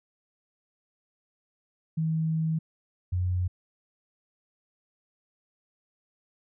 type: tone pair in turn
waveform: sine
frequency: 160 / 90.44 Hz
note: D#3 / F#2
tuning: +49 / -39 cents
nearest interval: minor seventh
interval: 988 cents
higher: first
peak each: -24 dBFS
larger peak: neither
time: 1.97-2.59 / 3.12-3.48 s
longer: first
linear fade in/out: 10 ms
effects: none